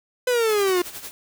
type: exponential sweep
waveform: 45% pulse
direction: down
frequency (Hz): 508 to 349.2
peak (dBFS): -18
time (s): 0.27-0.82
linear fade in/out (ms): 5
type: noise with tremolo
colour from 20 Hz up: white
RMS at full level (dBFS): -34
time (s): 0.49-1.11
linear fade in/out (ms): 0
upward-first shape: sine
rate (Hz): 11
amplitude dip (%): 65
effects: none